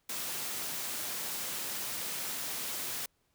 white high-pass noise, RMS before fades -37 dBFS, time 0.09-3.06 s, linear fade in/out 5 ms, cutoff 110 Hz, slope 24 dB/octave, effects pink hiss -75 dBFS RMS until 3.34 s

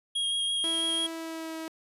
square tone with vibrato, 3265 Hz, G#7, 30 cents flat, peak -27 dBFS, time 0.15-1.07 s, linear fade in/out 10 ms, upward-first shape square, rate 6 Hz, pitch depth 10 cents each way
sawtooth tone with pitch glide, 328.8 to 321.8 Hz, E4 to E4, -4 to -42 cents, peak -31 dBFS, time 0.64-1.68 s, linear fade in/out 0 ms, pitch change -38 cents, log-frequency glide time 1.03-1.56 s
effects resampled to 32000 Hz

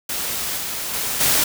white noise with level steps, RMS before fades -25 / -27 / -24 / -17 dBFS, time 0.09-1.44 s, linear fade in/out 5 ms, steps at 0.57 / 0.93 / 1.2 s, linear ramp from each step 10 ms, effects none

